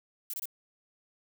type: noise bursts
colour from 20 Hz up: violet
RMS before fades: -36 dBFS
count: 3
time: 0.3-0.456 s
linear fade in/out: 2 ms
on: 36 ms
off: 24 ms
effects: none